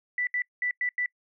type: tone bursts at uneven times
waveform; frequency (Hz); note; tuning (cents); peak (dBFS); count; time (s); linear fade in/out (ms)
sine; 1975.5; B6; 0; -25; 5; 0.18-0.27 / 0.34-0.42 / 0.62-0.71 / 0.81-0.89 / 0.98-1.06; 2
effects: noise-tail reverb RT60 0.1 s tail -25 dB re dry